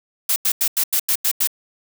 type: noise bursts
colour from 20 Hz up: blue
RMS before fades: -18 dBFS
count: 8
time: 0.29-1.474 s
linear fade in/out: 5 ms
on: 71 ms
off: 88 ms
effects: none